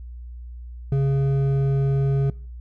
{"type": "tone with hard clipping", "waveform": "sine", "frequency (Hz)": 137.3, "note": "C#3", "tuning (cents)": -16, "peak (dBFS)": -19, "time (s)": [0.92, 2.3], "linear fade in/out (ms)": 2, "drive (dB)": 7, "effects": ["noise-tail reverb RT60 0.5 s tail -22 dB re dry", "added 60 Hz sine -34 dBFS peak until 2.6 s"]}